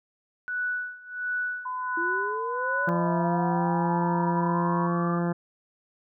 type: tone with tremolo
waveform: sine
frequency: 1480 Hz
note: F#6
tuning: in tune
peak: -25 dBFS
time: 0.48-2.89 s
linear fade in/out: 0 ms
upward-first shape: sine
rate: 1.4 Hz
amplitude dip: 90%
type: tone with pitch glide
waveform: sine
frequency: 1012 to 969.7 Hz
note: B5 to B5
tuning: +42 to -32 cents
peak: -29 dBFS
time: 1.65-4.87 s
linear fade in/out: 10 ms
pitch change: -74 cents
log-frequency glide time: 2.87-3.23 s
type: linear sweep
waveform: sine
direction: up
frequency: 329.6 to 1200 Hz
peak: -31 dBFS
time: 1.97-5.19 s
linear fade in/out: 5 ms
type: harmonic tone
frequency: 172.5 Hz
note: F3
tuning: 21 cents flat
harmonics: 1 / 2 / 3 / 4 / 5 / 6 / 7 / 8 / 9 / 10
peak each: -25 / -31 / -35 / -37 / -39 / -41 / -42 / -43 / -44 / -45 dBFS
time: 2.87-5.33 s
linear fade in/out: 10 ms
effects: none